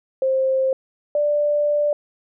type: tone pair in turn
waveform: sine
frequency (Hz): 528 / 589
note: C5 / D5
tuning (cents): +16 / +5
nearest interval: major second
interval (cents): 189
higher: second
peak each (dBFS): -16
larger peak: neither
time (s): 0.22-0.73 / 1.15-1.93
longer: second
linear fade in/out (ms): 2
effects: none